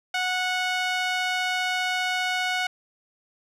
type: tone with band-pass filter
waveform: sawtooth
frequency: 735 Hz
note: F#5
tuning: 12 cents flat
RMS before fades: -26 dBFS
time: 0.14-2.67 s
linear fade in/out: 5 ms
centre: 2300 Hz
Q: 0.95
effects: none